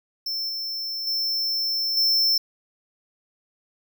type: tone with level steps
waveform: square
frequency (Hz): 5340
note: E8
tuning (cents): +22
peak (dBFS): -26 / -28 / -23 / -18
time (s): 0.26-2.38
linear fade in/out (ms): 5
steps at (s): 0.49 / 1.07 / 1.97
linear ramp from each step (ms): 2
effects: none